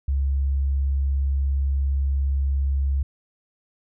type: tone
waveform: sine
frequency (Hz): 68.6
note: C#2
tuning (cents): -17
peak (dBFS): -19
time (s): 0.08-3.03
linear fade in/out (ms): 5
effects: none